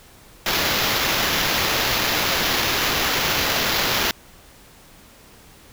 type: noise with sample-and-hold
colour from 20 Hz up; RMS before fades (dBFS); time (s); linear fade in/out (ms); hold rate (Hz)
blue; -21; 0.46-4.11; 2; 8820
effects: pink hiss -48 dBFS RMS until 5.72 s